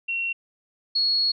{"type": "tone pair in turn", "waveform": "sine", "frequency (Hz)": [2731, 4335], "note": ["F7", "C#8"], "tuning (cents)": [-39, -39], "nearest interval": "minor sixth", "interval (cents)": 800, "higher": "second", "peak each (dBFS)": [-24, -19], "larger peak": "second", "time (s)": [[0.08, 0.33], [0.95, 1.32]], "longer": "second", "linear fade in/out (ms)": 10, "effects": []}